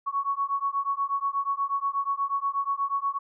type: beating tone pair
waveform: sine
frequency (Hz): 1108.7 / 1117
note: C#6 / C#6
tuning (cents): 0 / +13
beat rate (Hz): 8.3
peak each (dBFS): -28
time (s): 0.06-3.19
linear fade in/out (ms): 20
effects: none